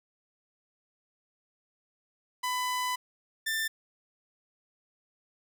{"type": "tone pair in turn", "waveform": "sawtooth", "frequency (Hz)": [1000, 1781.8], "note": ["B5", "A6"], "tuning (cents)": [21, 21], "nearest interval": "minor seventh", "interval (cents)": 1000, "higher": "second", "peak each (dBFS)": -25, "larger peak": "neither", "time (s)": [[2.43, 2.96], [3.46, 3.68]], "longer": "first", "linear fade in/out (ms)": 10, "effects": []}